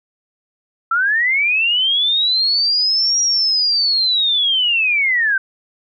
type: linear two-way sweep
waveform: sine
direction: up then down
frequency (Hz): 1318.5 to 5720 to 1523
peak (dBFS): -13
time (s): 0.91-5.38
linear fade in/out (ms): 5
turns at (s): 3.21
effects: none